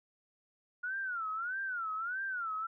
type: tone with vibrato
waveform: sine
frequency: 1422 Hz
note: F6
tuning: 31 cents sharp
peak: -34 dBFS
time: 0.83-2.67 s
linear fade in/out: 10 ms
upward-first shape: sine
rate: 1.6 Hz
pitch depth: 190 cents each way
effects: none